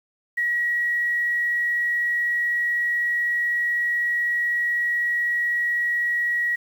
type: tone with quantisation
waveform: sine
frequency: 1912 Hz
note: A#6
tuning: 43 cents sharp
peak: -20 dBFS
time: 0.37-6.56 s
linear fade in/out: 10 ms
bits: 8
effects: none